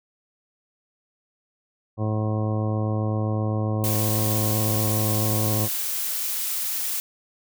harmonic tone, 107.7 Hz, A2, 37 cents flat, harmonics 1 / 2 / 3 / 4 / 5 / 6 / 7 / 9 / 10, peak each -23 / -30 / -32 / -36 / -33 / -39 / -37 / -43 / -39 dBFS, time 1.97-5.69 s, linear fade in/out 50 ms
blue noise, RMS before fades -27 dBFS, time 3.84-7 s, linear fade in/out 0 ms
effects none

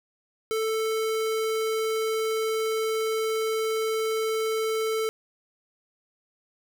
square tone, 441.4 Hz, A4, 5 cents sharp, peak -25 dBFS, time 0.51-5.09 s, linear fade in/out 0 ms, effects 9-bit

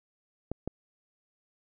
clicks, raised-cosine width 2 ms, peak -19 dBFS, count 2, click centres 0.516 / 0.676 s, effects none

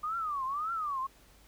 sine tone with vibrato, 1192 Hz, D6, 25 cents sharp, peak -31 dBFS, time 0.03-1.07 s, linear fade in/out 10 ms, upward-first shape triangle, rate 1.8 Hz, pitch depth 260 cents each way, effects added 50 Hz sine -62 dBFS peak until 1.47 s + pink hiss -61 dBFS RMS until 1.47 s

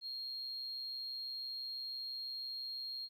sine tone, 4242 Hz, C8, 23 cents sharp, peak -39 dBFS, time 0.01-3.09 s, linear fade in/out 50 ms, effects tanh soft clip ceiling -37 dBFS + 13-bit

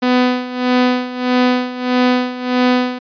sawtooth tone with tremolo, 250.1 Hz, B3, 22 cents sharp, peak -6 dBFS, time 0.02-2.99 s, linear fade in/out 10 ms, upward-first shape sine, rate 1.6 Hz, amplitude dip 80%, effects resampled to 11025 Hz

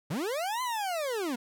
40% pulse linear two-way sweep, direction up then down, 123.47 to 1035 to 226.9 Hz, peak -29 dBFS, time 0.1-1.36 s, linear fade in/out 10 ms, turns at 0.62 s, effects none

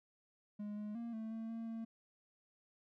triangle tone with pitch steps, 207.8 / 209.9 / 233.4 / 221.3 / 224.3 / 227.6 / 226.2 Hz, G#3 / G#3 / A#3 / A3 / A3 / A#3 / A3, +1 / +19 / +2 / +10 / +34 / -41 / +48 cents, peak -39 dBFS, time 0.59-1.85 s, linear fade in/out 10 ms, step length 180 ms, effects none

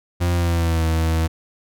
40% pulse tone with pitch glide, 87.31 to 80.99 Hz, F2 to E2, 0 to -30 cents, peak -16 dBFS, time 0.2-1.28 s, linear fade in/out 20 ms, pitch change -130 cents, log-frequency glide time 0.33-0.85 s, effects none

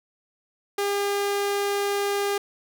sawtooth tone, 403.3 Hz, G4, 49 cents sharp, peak -19 dBFS, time 0.78-2.38 s, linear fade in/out 5 ms, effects none

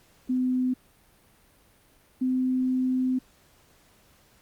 sine tone pair in turn, 254.2 / 256.6 Hz, C4 / C4, -50 / -34 cents, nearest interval unison, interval 16 cents, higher second, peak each -22 dBFS, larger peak neither, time 0.29-0.74 / 2.21-3.19 s, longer second, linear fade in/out 10 ms, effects pink hiss -60 dBFS RMS until 4.41 s + Opus 48 kbps

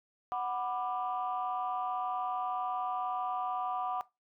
sine chord, B minor, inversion second, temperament just, 740.8 / 987.8 / 1185.3 Hz, F#5 / B5 / D6, +2 / 0 / +16 cents, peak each -33 / -38 / -36 dBFS, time 0.32-4.01 s, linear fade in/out 0 ms, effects noise-tail reverb RT60 0.2 s tail -18 dB re dry + tanh soft clip ceiling -24 dBFS

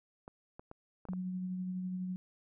clicks, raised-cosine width 1 ms, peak -33 dBFS, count 6, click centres 0.279 / 0.595 / 0.714 / 1.053 / 1.087 / 1.134 s
sine tone with tremolo, 183.7 Hz, F#3, 12 cents flat, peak -34 dBFS, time 1.09-2.16 s, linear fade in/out 0 ms, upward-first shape sine, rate 12 Hz, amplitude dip 25%
effects none

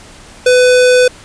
square tone, 500 Hz, B4, 21 cents sharp, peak -6 dBFS, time 0.46-1.08 s, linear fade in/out 5 ms, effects pink hiss -37 dBFS RMS until 1.24 s + resampled to 22050 Hz

